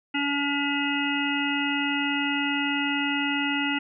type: harmonic tone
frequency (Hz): 284.7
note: C#4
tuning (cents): +46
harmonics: 1 / 3 / 5 / 7 / 9 / 10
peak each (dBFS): -27 / -33 / -32 / -31 / -32 / -31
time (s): 0.14-3.79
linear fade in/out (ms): 10
effects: none